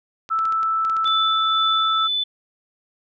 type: clicks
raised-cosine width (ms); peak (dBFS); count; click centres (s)
0.2; -21; 10; 0.291 / 0.39 / 0.454 / 0.524 / 0.631 / 0.85 / 0.898 / 0.967 / 1.045 / 1.076
type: tone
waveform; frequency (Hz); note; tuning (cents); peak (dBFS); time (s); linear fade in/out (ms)
sine; 1318.5; E6; 0; -18; 0.3-2.08; 20
type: tone with tremolo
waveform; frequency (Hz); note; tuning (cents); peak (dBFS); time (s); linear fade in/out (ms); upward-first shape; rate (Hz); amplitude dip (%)
sine; 3498; A7; -11; -19; 1.05-2.24; 10; sine; 2; 30
effects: none